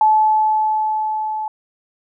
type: tone with level ramp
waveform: sine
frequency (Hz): 864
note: A5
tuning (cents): -32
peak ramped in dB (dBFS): -9 to -21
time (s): 0.01-1.48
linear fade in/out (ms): 2
effects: none